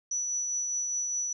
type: tone with tremolo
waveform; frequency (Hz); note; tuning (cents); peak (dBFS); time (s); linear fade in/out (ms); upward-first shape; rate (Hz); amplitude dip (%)
sine; 5920; F#8; 0; -27; 0.11-1.33; 5; triangle; 4.9; 30
effects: none